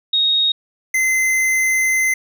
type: tone pair in turn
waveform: sine / square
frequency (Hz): 3746 / 2061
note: A#7 / C7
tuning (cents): +8 / -27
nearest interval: minor seventh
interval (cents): 1035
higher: first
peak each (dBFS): -13 / -15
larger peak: first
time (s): 0.13-0.52 / 0.94-2.14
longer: second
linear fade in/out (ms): 5
effects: none

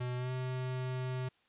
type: tone with pitch glide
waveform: square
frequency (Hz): 124.4 to 128.19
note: B2 to C3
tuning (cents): +13 to -35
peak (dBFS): -35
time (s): 0-1.29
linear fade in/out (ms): 10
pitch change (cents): +52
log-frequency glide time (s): 0.17-0.31
effects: white hiss -70 dBFS RMS until 1.48 s + resampled to 8000 Hz

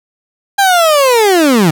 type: linear sweep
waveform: 30% pulse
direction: down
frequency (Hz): 809 to 146.83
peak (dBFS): -4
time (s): 0.58-1.71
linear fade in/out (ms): 10
effects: none

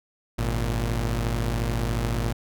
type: tone pair together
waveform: sawtooth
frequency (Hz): 51.23 / 116.54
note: G#1 / A#2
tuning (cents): -23 / 0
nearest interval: octave + major second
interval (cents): 1423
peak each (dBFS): -22 / -23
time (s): 0.38-2.33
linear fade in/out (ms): 10
effects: none

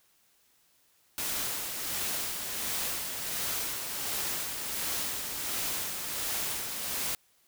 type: noise with tremolo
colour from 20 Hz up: white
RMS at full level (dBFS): -32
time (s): 1.18-7.15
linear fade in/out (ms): 0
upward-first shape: sine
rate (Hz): 1.4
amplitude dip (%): 40
effects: white hiss -67 dBFS RMS until 7.47 s

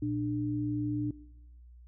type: tone pair together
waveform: sine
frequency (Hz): 118.2 / 297.8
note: A#2 / D4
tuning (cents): +24 / +24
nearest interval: octave + major third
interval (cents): 1600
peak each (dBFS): -34 / -30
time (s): 0.02-1.11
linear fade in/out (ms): 5
effects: noise-tail reverb RT60 1.0 s tail -22 dB re dry + added 60 Hz sine -50 dBFS peak until 1.87 s

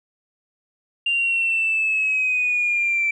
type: linear sweep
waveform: sine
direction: down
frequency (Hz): 2792 to 2329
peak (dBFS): -17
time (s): 1.06-3.11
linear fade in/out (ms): 5
effects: tanh soft clip ceiling -13 dBFS

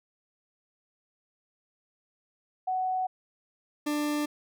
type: tone pair in turn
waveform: sine / 40% pulse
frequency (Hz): 745 / 296.4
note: F#5 / D4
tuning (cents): +12 / +16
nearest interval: octave + major third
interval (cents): 1596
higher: first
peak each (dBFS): -26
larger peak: neither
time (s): 2.67-3.07 / 3.86-4.26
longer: neither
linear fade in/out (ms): 10
effects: none

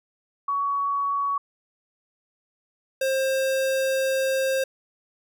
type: tone pair in turn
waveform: sine / square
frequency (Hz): 1124 / 531.5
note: C#6 / C5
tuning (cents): +24 / +27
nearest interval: octave + minor second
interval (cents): 1297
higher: first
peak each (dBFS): -22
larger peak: neither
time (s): 0.48-1.38 / 3.01-4.64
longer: second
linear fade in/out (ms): 5
effects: none

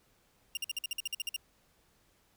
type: tone bursts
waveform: sawtooth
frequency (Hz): 2800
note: F7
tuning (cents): +4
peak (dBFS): -29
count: 12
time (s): 0.55-1.363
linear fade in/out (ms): 2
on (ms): 21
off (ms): 51
effects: pink hiss -69 dBFS RMS until 2.36 s

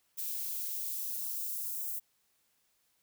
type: noise with high-pass filter sweep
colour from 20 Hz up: violet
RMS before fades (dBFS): -37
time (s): 0.17-2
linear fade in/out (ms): 20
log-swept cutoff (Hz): 1700 to 7700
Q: 0.75
effects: white hiss -74 dBFS RMS until 3.02 s

